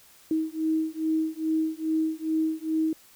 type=beating tone pair; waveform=sine; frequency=316.2 / 318.6 Hz; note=D#4 / D#4; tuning=+28 / +41 cents; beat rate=2.4 Hz; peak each=-27 dBFS; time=0.31-2.93 s; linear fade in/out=2 ms; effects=white hiss -55 dBFS RMS until 3.15 s